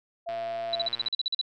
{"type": "tone", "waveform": "sine", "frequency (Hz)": 679, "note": "F5", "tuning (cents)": -49, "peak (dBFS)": -30, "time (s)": [0.26, 0.88], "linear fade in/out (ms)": 20}
{"type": "click train", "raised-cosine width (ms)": 0.3, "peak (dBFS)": -27, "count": 94, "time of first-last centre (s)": [0.29, 1.085], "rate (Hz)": 117}
{"type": "tone bursts", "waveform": "sine", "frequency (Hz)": 3951, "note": "B7", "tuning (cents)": 0, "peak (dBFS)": -24, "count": 11, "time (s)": [0.73, 1.413], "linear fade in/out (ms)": 2, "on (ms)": 23, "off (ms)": 43}
{"effects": []}